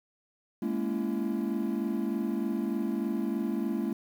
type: chord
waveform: triangle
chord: A# half-diminished seventh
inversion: third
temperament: just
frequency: 209.8 / 233.1 / 279.7 / 335.6 Hz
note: G#3 / A#3 / C#4 / E4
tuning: +18 / 0 / +16 / +31 cents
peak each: -30 / -31 / -33 / -32 dBFS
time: 0.62-3.93 s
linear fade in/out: 5 ms
effects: tanh soft clip ceiling -16 dBFS + 9-bit